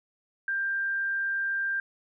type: tone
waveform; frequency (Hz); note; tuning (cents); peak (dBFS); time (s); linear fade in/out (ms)
sine; 1587; G6; +21; -26; 0.48-1.8; 2
effects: none